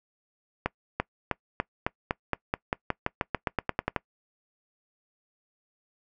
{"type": "accelerating click train", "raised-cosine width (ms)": 0.5, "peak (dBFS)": -10, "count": 19, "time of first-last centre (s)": [0.66, 3.963], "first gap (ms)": 340, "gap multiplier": 0.92, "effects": ["noise-tail reverb RT60 0.1 s tail -23 dB re dry"]}